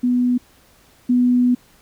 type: tone pair in turn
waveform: sine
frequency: 246.9 / 246.9 Hz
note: B3 / B3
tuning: 0 / 0 cents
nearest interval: unison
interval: 0 cents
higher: neither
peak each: -14 / -12 dBFS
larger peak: second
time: 0.03-0.38 / 1.09-1.55 s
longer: second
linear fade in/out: 10 ms
effects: pink hiss -53 dBFS RMS until 1.81 s